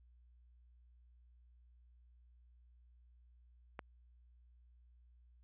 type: click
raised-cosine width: 0.5 ms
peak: -28 dBFS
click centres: 3.792 s
effects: added 60 Hz sine -62 dBFS peak until 5.43 s + resampled to 8000 Hz